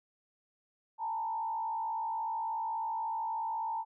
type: tone with frequency modulation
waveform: sine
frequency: 897 Hz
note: A5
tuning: 33 cents sharp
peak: -32 dBFS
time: 0.98-3.85 s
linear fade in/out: 50 ms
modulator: 56.4 Hz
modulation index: 0.75
effects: none